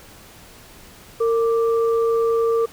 sine tone pair together, 457.6 / 1174.7 Hz, A#4 / D6, -32 / 0 cents, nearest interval octave + major third, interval 1632 cents, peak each -16 / -27 dBFS, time 1.2-2.66 s, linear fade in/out 10 ms, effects pink hiss -45 dBFS RMS until 2.72 s

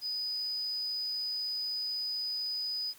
triangle tone, 4978 Hz, D#8, in tune, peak -29 dBFS, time 0.01-2.94 s, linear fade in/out 50 ms, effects tanh soft clip ceiling -30 dBFS + white hiss -57 dBFS RMS until 2.98 s

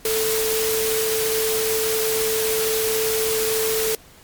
sine tone in noise, 441.3 Hz, A4, 5 cents sharp, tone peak -21 dBFS, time 0.05-3.95 s, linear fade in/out 2 ms, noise white, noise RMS -24 dBFS, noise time 0.05-3.95 s, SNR 0 dB, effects pink hiss -48 dBFS RMS until 4.23 s + MP3 96 kbps

